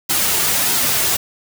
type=noise with flanger; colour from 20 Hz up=white; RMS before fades=-17 dBFS; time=0.09-1.17 s; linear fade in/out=10 ms; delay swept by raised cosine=1.7 to 3.9 ms; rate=1.6 Hz; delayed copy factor=-0.5; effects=none